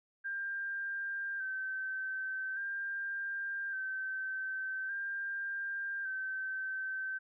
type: tone with vibrato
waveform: sine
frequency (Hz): 1568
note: G6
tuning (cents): 0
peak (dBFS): -35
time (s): 0.24-7.19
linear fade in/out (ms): 20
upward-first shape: square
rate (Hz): 0.43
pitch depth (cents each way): 28
effects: none